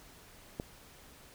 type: click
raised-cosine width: 2 ms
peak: -22 dBFS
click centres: 0.599 s
effects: pink hiss -56 dBFS RMS until 1.34 s